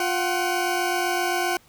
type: tone pair together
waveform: 20% pulse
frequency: 352.5 / 752.6 Hz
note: F4 / F#5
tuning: +16 / +29 cents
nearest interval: octave + minor second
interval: 1313 cents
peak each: -20 dBFS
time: 0-1.57 s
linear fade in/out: 2 ms
effects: pink hiss -56 dBFS RMS until 1.68 s